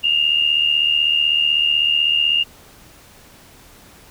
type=tone pair together; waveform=sine; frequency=2757 / 2833 Hz; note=F7 / F7; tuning=-23 / +24 cents; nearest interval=unison; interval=47 cents; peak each=-20 / -15 dBFS; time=0.03-2.44 s; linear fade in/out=20 ms; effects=pink hiss -46 dBFS RMS until 4.1 s